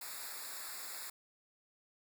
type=noise with comb filter; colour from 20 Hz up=white; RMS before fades=-45 dBFS; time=0.01-1.1 s; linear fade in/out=5 ms; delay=0.33 ms; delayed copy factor=-1; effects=none